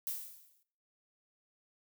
violet noise with exponential decay, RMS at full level -35 dBFS, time 0.07-0.63 s, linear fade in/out 1 ms, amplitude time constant 120 ms, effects noise-tail reverb RT60 0.5 s tail -17 dB re dry

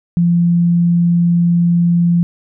sine tone, 172.1 Hz, F3, 25 cents flat, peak -9 dBFS, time 0.17-2.23 s, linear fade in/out 0 ms, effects none

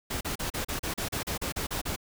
pink noise bursts, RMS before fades -32 dBFS, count 13, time 0.1-1.962 s, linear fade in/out 10 ms, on 110 ms, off 36 ms, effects none

